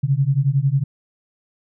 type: beating tone pair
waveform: sine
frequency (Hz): 132.4 / 143.4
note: C3 / D3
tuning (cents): +21 / -41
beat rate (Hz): 11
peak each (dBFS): -18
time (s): 0.03-0.84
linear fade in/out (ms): 10
effects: none